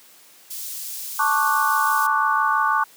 white high-pass noise, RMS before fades -32 dBFS, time 0.5-2.07 s, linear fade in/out 10 ms, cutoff 4900 Hz, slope 12 dB/octave
sine chord, D major seventh, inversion second, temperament equal, 880 / 1108.7 / 1174.7 / 1480 Hz, A5 / C#6 / D6 / F#6, 0 / 0 / 0 / 0 cents, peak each -23 / -22 / -22 / -23 dBFS, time 1.19-2.84 s, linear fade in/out 5 ms
effects white hiss -50 dBFS RMS until 2.96 s + high-pass 200 Hz 12 dB/octave

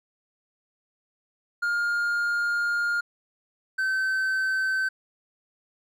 triangle tone pair in turn, 1413 / 1538 Hz, F6 / G6, +20 / -33 cents, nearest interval minor second, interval 147 cents, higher second, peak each -21 dBFS, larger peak neither, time 1.62-3.01 / 3.78-4.89 s, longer first, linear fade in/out 10 ms, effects none

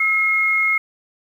sine tone pair together, 1295.3 / 2154 Hz, E6 / C7, -31 / +50 cents, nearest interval major sixth, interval 881 cents, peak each -25 / -15 dBFS, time 0-0.78 s, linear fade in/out 5 ms, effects 8-bit

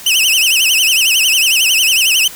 sawtooth tone with vibrato, 2809 Hz, F7, 9 cents sharp, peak -6 dBFS, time 0.06-2.28 s, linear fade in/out 5 ms, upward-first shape sine, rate 11 Hz, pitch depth 180 cents each way, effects white hiss -32 dBFS RMS until 2.35 s

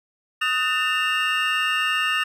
triangle tone cluster, 1254 / 1493 / 1794 / 2635 / 2812 Hz, D#6 / F#6 / A6 / E7 / F7, +13 / +15 / +33 / -1 / +11 cents, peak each -24 / -30 / -23 / -29 / -23 dBFS, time 0.41-2.24 s, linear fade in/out 10 ms, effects none

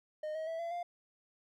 triangle tone with pitch steps, 614 / 634.2 / 655 / 676.6 / 698.8 Hz, D#5 / D#5 / E5 / E5 / F5, -23 / +33 / -11 / +45 / +1 cents, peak -34 dBFS, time 0.23-0.83 s, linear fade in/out 5 ms, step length 120 ms, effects none

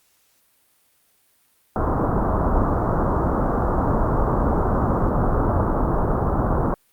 pink low-pass noise, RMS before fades -20 dBFS, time 1.76-6.74 s, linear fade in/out 0 ms, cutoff 1300 Hz, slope 48 dB/octave, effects white hiss -62 dBFS RMS until 6.92 s + Opus 48 kbps

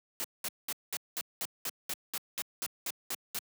white noise bursts, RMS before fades -35 dBFS, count 14, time 0.2-3.388 s, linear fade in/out 0 ms, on 42 ms, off 200 ms, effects high-pass 150 Hz 12 dB/octave

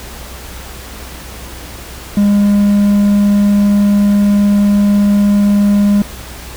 triangle tone, 203.7 Hz, G#3, 33 cents flat, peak -5 dBFS, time 2.17-6.02 s, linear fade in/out 2 ms, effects added 62 Hz sine -31 dBFS peak until 6.56 s + pink hiss -31 dBFS RMS until 6.56 s

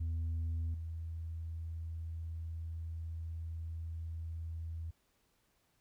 sine tone with level steps, 81.9 Hz, E2, 11 cents flat, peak -31 / -38 dBFS, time 0-4.91 s, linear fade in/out 10 ms, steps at 0.74 s, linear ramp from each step 2 ms, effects tanh soft clip ceiling -32 dBFS + pink hiss -75 dBFS RMS until 5.8 s

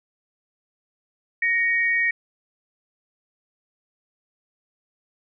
sine tone pair together, 1869 / 2252 Hz, A#6 / C#7, +4 / +27 cents, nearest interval minor third, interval 323 cents, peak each -20 / -23 dBFS, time 1.42-2.11 s, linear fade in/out 5 ms, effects none

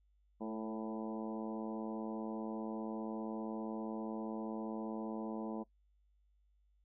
harmonic tone with a mistuned harmonic, 110 Hz, A2, in tune, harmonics 2 / 3 / 4 / 5 / 6 / 7 / 8 / 9, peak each -41 / -45 / -47 / -49 / -51 / -52 / -53 / -54 dBFS, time 0.4-5.64 s, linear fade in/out 20 ms, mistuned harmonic 4, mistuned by +19 cents, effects noise-tail reverb RT60 0.1 s tail -21 dB re dry + added 50 Hz sine -69 dBFS peak until 6.84 s

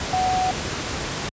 sine tone in noise, 743 Hz, F#5, 7 cents sharp, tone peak -19 dBFS, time 0.13-0.51 s, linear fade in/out 2 ms, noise pink, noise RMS -27 dBFS, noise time 0-1.29 s, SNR +5 dB, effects high-pass 60 Hz 12 dB/octave + resampled to 16000 Hz

